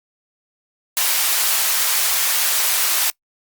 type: high-pass noise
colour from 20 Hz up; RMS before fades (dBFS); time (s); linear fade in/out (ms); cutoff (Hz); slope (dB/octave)
white; -18; 0.97-3.1; 0; 780; 12
effects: noise-tail reverb RT60 0.1 s tail -26 dB re dry + Opus 48 kbps